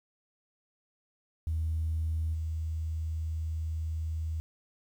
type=tone with level steps; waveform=sine; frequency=80 Hz; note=D#2; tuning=49 cents sharp; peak=-27 / -30 dBFS; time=1.47-4.4 s; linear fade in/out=0 ms; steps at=2.33 s; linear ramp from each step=20 ms; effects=tanh soft clip ceiling -23 dBFS + 10-bit